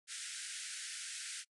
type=band-pass noise; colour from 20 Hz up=white; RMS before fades=-45 dBFS; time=0.07-1.45 s; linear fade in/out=50 ms; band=1400 to 10000 Hz; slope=96 dB/octave; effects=noise-tail reverb RT60 0.1 s tail -24 dB re dry